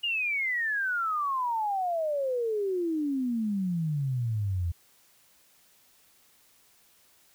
sine exponential sweep, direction down, 2886 to 82.41 Hz, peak -26 dBFS, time 0.03-4.72 s, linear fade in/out 10 ms, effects white hiss -62 dBFS RMS until 7.34 s

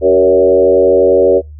sine tone with frequency modulation, 469.1 Hz, A#4, 11 cents sharp, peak -5 dBFS, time 0.01-1.42 s, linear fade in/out 50 ms, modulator 88.3 Hz, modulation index 1.4, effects noise-tail reverb RT60 0.2 s tail -26 dB re dry + added 75 Hz sine -29 dBFS peak until 1.59 s

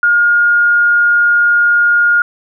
sine tone, 1423 Hz, F6, 32 cents sharp, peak -7 dBFS, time 0.03-2.22 s, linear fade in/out 2 ms, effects none

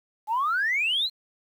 sine exponential sweep, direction up, 830.6 to 4240 Hz, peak -21 dBFS, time 0.27-1.1 s, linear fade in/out 50 ms, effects tanh soft clip ceiling -18 dBFS + 9-bit

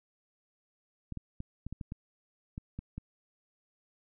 clicks, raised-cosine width 5 ms, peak -26 dBFS, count 10, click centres 1.123 / 1.173 / 1.404 / 1.666 / 1.726 / 1.812 / 1.921 / 2.579 / 2.79 / 2.98 s, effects none

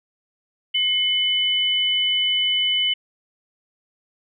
sine tone pair together, 2146 / 3000 Hz, C7 / F#7, +43 / +23 cents, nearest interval tritone, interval 580 cents, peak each -26 / -18 dBFS, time 0.74-2.94 s, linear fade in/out 10 ms, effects none

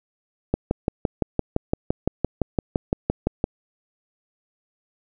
click train, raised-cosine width 2 ms, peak -6 dBFS, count 18, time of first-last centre 0.54-3.441 s, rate 5.86 Hz, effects none

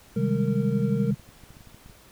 sine chord, Ab major seventh, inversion first, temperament equal, 130.81 / 155.56 / 196 / 207.7 Hz, C3 / Eb3 / G3 / Ab3, 0 / 0 / 0 / 0 cents, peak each -27 / -29 / -26 / -27 dBFS, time 0.16-1.15 s, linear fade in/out 10 ms
triangle tone, 460.7 Hz, A#4, 20 cents flat, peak -29 dBFS, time 0.16-1.11 s, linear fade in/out 5 ms
clicks, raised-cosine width 5 ms, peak -36 dBFS, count 11, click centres 1.115 / 1.197 / 1.29 / 1.437 / 1.506 / 1.569 / 1.608 / 1.673 / 1.745 / 1.861 / 1.898 s
effects pink hiss -53 dBFS RMS until 2.11 s

